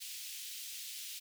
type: high-pass noise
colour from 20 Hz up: pink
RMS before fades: -45 dBFS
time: 0-1.2 s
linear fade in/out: 20 ms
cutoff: 2800 Hz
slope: 24 dB/octave
effects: none